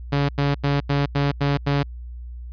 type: tone bursts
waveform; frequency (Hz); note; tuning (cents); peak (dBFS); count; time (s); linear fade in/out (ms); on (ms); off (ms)
sawtooth; 141.9; C#3; +41; -14; 7; 0.12-1.832; 10; 170; 87
effects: added 60 Hz sine -32 dBFS peak until 2.52 s + resampled to 11025 Hz